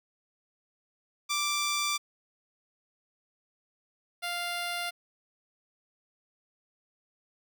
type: tone pair in turn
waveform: 10% pulse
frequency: 1174.7 / 698.5 Hz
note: D6 / F5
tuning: 0 / 0 cents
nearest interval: major sixth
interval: 900 cents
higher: first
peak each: -19 / -23 dBFS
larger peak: first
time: 1.29-1.98 / 4.22-4.91 s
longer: neither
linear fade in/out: 20 ms
effects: none